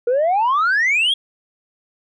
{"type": "exponential sweep", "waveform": "sine", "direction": "up", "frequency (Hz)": [466.2, 3370], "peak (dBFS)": -12, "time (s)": [0.07, 1.14], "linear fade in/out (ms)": 5, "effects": ["tanh soft clip ceiling -12 dBFS"]}